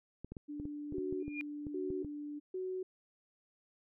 clicks, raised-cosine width 3 ms, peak -31 dBFS, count 12, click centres 0.246 / 0.32 / 0.368 / 0.599 / 0.654 / 0.924 / 0.983 / 1.126 / 1.28 / 1.668 / 1.904 / 2.047 s
sine tone, 294.1 Hz, D4, 3 cents sharp, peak -40 dBFS, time 0.48-2.4 s, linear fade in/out 20 ms
sine tone bursts, 371.9 Hz, F#4, 9 cents sharp, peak -36 dBFS, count 3, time 0.94-2.83 s, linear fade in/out 5 ms, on 290 ms, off 510 ms
sine tone with exponential growth, 2419 Hz, D#7, 49 cents flat, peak -34 dBFS, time 1.2-1.41 s, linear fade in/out 0 ms, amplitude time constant 44 ms
effects none

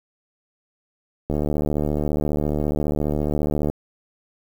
click train, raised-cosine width 2 ms, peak -10 dBFS, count 180, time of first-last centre 1.3-3.699 s, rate 74.6 Hz, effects 7-bit

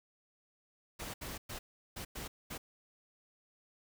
pink noise bursts at uneven times, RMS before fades -43 dBFS, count 6, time 0.99-1.14 / 1.21-1.38 / 1.49-1.59 / 1.96-2.05 / 2.15-2.28 / 2.5-2.58 s, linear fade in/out 10 ms, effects none

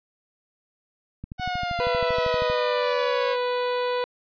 click train, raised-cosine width 5 ms, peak -22 dBFS, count 17, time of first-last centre 1.24-2.5 s, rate 12.7 Hz
sawtooth exponential sweep, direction down, 740 to 540 Hz, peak -22 dBFS, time 1.38-3.37 s, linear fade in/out 50 ms
harmonic tone, 493.9 Hz, B4, in tune, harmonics 1 / 2 / 3 / 4 / 5 / 6 / 7 / 8 / 9, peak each -24 / -29 / -37 / -40 / -39 / -44 / -41 / -41 / -44 dBFS, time 1.8-4.04 s, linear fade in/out 0 ms
effects resampled to 11025 Hz

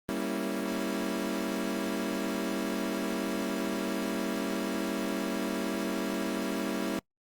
30% pulse chord, G diminished seventh, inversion none, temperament equal, 196 / 233.1 / 277.2 / 329.6 Hz, G3 / Bb3 / Db4 / Fb4, 0 / 0 / 0 / 0 cents, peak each -33 dBFS, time 0.09-6.99 s, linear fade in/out 0 ms, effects noise-tail reverb RT60 0.1 s tail -25 dB re dry + Opus 24 kbps

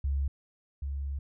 sine tone pair in turn, 69.3 / 69.59 Hz, C#2 / C#2, 0 / +7 cents, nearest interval unison, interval 7 cents, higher second, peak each -26 / -31 dBFS, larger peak first, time 0.04-0.28 / 0.82-1.19 s, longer second, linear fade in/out 5 ms, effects none

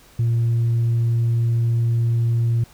sine tone, 116.6 Hz, A#2, 1 cent sharp, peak -14 dBFS, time 0.19-2.64 s, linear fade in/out 5 ms, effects tanh soft clip ceiling -14 dBFS + pink hiss -50 dBFS RMS until 2.73 s

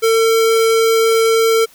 square tone, 450.9 Hz, A4, 42 cents sharp, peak -11 dBFS, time 0.02-1.66 s, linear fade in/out 20 ms, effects white hiss -47 dBFS RMS until 1.74 s

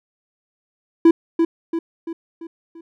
triangle tone with echo, 331.7 Hz, E4, 11 cents sharp, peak -5 dBFS, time 1.05-1.11 s, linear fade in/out 5 ms, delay 340 ms, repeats 5, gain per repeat -6 dB, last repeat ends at 2.81 s, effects none

